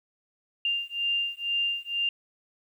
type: beating tone pair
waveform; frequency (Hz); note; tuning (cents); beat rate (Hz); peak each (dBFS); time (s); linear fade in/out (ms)
sine; 2794 / 2796.1; F7 / F7; 0 / +1; 2.1; -29; 0.65-2.09; 2
effects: 10-bit